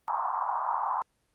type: band-pass noise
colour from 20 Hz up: white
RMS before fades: -30 dBFS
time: 0.08-1.02 s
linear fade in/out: 0 ms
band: 800 to 1100 Hz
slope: 48 dB/octave
effects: pink hiss -73 dBFS RMS until 1.34 s + Opus 32 kbps